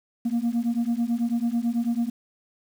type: beating tone pair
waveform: sine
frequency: 230.5 / 239.6 Hz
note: A#3 / A#3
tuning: -19 / +48 cents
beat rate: 9.1 Hz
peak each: -23 dBFS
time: 0.25-2.1 s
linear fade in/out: 10 ms
effects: tanh soft clip ceiling -19 dBFS + 8-bit